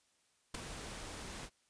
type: noise with ADSR envelope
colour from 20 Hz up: pink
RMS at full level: -37 dBFS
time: 0.54-1.5 s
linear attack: 8 ms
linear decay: 8 ms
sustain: -9 dB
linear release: 60 ms
effects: white hiss -74 dBFS RMS until 1.69 s + resampled to 22050 Hz